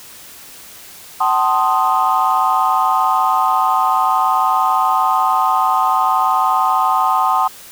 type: chord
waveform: sine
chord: F# diminished seventh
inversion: none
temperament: equal with one note detuned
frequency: 759.5 / 880 / 1046.5 / 1244.5 Hz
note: F#5 / A5 / C6 / Eb6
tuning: +45 / 0 / 0 / 0 cents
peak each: -17 / -18 / -16 / -17 dBFS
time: 1.2-7.48 s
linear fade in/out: 10 ms
effects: tanh soft clip ceiling -4 dBFS + white hiss -38 dBFS RMS until 7.71 s